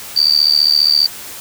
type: tone with amplitude modulation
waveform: sine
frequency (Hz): 4630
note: D8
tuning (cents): -25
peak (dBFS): -4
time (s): 0.16-1.07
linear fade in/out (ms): 10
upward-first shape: sine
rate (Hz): 74.9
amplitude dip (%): 100
effects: tanh soft clip ceiling -2 dBFS + white hiss -31 dBFS RMS until 1.4 s